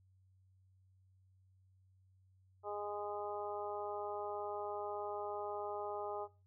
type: harmonic tone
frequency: 206.3 Hz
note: G#3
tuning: 11 cents flat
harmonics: 2 / 3 / 4 / 5 / 6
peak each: -44 / -45 / -44 / -51 / -49 dBFS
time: 2.63-6.28 s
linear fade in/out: 50 ms
effects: noise-tail reverb RT60 0.3 s tail -18 dB re dry + added 94 Hz sine -66 dBFS peak until 6.46 s